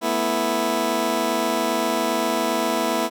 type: chord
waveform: 15% pulse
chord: A suspended second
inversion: none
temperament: just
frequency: 220 / 247.5 / 330 Hz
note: A3 / B3 / E4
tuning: 0 / +4 / +2 cents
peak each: -21 / -19 / -18 dBFS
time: 0.01-3.1 s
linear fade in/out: 50 ms
effects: none